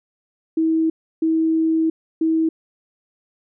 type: tone bursts at uneven times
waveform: sine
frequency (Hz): 322.1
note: E4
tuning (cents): -40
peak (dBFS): -15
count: 3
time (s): 0.57-0.9 / 1.22-1.9 / 2.21-2.49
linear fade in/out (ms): 5
effects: none